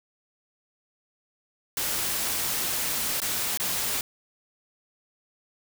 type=noise with dropouts; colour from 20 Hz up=white; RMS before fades=-28 dBFS; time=1.77-4.01 s; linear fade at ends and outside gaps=1 ms; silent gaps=3.202-3.218 / 3.574-3.599 s; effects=none